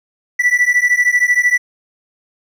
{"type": "beating tone pair", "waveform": "triangle", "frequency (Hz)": [1959, 1972], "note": ["B6", "B6"], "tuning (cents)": [-15, -3], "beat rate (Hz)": 13, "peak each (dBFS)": -12, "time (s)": [0.39, 1.58], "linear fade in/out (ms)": 10, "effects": []}